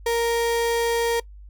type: tone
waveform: 35% pulse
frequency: 466.2 Hz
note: A#4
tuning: in tune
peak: -18 dBFS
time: 0.06-1.2 s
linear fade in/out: 5 ms
effects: noise-tail reverb RT60 0.1 s tail -22 dB re dry + added 50 Hz sine -40 dBFS peak until 1.49 s